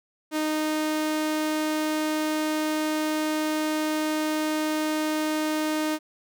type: tone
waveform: sawtooth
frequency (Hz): 308.8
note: D#4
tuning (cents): -13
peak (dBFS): -20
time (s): 0.31-5.99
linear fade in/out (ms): 50
effects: none

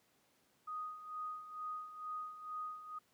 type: tone with tremolo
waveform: sine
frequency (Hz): 1244.5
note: D#6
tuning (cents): 0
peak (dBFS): -39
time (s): 0.67-2.99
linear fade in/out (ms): 10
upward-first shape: sine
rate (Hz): 2.2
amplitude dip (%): 70
effects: pink hiss -73 dBFS RMS until 3.13 s + high-pass 150 Hz 12 dB/octave

